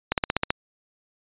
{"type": "slowing click train", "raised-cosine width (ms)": 0.3, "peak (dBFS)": -5, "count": 7, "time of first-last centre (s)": [0.12, 0.505], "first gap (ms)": 58, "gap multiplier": 1.04, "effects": ["resampled to 8000 Hz"]}